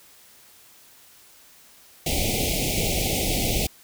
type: band-stop noise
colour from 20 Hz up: pink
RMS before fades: -24 dBFS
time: 2.06-3.67 s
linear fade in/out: 5 ms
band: 800 to 2100 Hz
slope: 96 dB/octave
effects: white hiss -52 dBFS RMS until 3.83 s